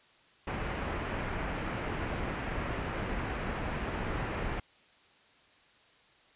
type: low-pass noise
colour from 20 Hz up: pink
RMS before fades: -35 dBFS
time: 0.47-4.6 s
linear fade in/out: 5 ms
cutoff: 2500 Hz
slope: 24 dB/octave
effects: white hiss -62 dBFS RMS until 6.35 s + resampled to 8000 Hz